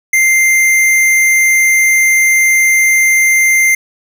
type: tone with hard clipping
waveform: sine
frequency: 2093 Hz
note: C7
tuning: in tune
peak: -8 dBFS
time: 0.13-3.75 s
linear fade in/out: 5 ms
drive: 18 dB
effects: none